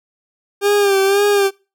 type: tone with vibrato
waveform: 40% pulse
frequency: 398.9 Hz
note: G4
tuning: 30 cents sharp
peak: -11 dBFS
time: 0.61-1.51 s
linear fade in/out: 50 ms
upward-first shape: sine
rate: 1.9 Hz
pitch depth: 52 cents each way
effects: noise-tail reverb RT60 0.3 s tail -24 dB re dry